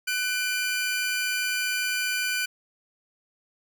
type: tone pair together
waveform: sawtooth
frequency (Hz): 1502.5 / 2385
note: F#6 / D7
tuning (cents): +26 / +26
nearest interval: minor sixth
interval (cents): 800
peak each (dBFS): -24 / -25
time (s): 0.07-2.46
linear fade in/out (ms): 10
effects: none